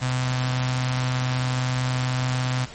sawtooth tone with notch filter, 127.3 Hz, C3, 47 cents flat, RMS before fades -24 dBFS, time 0.01-2.66 s, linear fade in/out 20 ms, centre 380 Hz, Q 0.58, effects pink hiss -41 dBFS RMS until 2.74 s + MP3 32 kbps

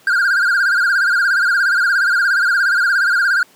triangle tone with vibrato, 1500 Hz, F#6, 23 cents sharp, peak -10 dBFS, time 0.07-3.43 s, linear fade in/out 2 ms, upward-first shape sine, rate 17 Hz, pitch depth 130 cents each way, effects pink hiss -49 dBFS RMS until 3.55 s + high-pass 200 Hz 12 dB/octave

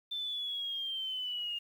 sine linear sweep, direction down, 3557 to 2823 Hz, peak -34 dBFS, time 0.11-1.59 s, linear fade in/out 10 ms, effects 10-bit

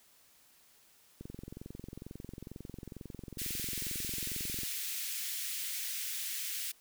click train, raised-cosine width 3 ms, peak -31 dBFS, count 77, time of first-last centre 1.21-4.633 s, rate 22.2 Hz
white high-pass noise, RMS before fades -38 dBFS, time 3.38-6.72 s, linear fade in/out 10 ms, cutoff 1900 Hz, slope 24 dB/octave
effects white hiss -64 dBFS RMS until 6.8 s

